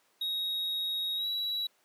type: tone with pitch glide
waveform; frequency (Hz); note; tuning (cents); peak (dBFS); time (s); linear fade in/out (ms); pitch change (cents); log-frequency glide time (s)
triangle; 3777 to 3906; A#7 to B7; +22 to -20; -29; 0.21-1.67; 5; +58; 1.16-1.27
effects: pink hiss -68 dBFS RMS until 1.84 s + high-pass 400 Hz 12 dB/octave